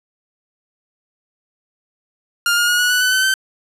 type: tone with pitch steps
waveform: sawtooth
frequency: 1406 / 1424.8 / 1443.9 / 1463.2 / 1482.7 / 1502.6 / 1522.7 / 1543 Hz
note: F6 / F6 / F#6 / F#6 / F#6 / F#6 / F#6 / G6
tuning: +11 / +34 / -43 / -20 / +3 / +26 / +49 / -28 cents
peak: -10 dBFS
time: 2.46-3.34 s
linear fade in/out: 2 ms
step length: 110 ms
effects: resampled to 32000 Hz + 8-bit